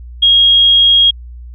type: tone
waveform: sine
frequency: 3272 Hz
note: G#7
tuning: 26 cents flat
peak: -5 dBFS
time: 0.22-1.11 s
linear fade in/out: 10 ms
effects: added 60 Hz sine -28 dBFS peak until 1.54 s